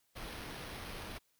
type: noise with sample-and-hold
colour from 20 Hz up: pink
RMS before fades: -45 dBFS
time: 0.15-1.19 s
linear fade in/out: 20 ms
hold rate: 7350 Hz
effects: white hiss -75 dBFS RMS until 1.39 s